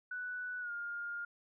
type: tone with pitch glide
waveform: sine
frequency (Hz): 1484 to 1412.9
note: F#6 to F6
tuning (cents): +5 to +20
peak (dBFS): -38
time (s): 0.11-1.25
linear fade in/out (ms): 5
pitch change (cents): -85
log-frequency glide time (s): 0.6-0.71
effects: none